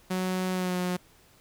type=tone with pitch glide; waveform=sawtooth; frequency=185 to 180.25 Hz; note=F#3 to F#3; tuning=0 to -45 cents; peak=-23 dBFS; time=0.1-0.97 s; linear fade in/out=10 ms; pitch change=-45 cents; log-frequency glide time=0.53-0.77 s; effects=pink hiss -59 dBFS RMS until 1.4 s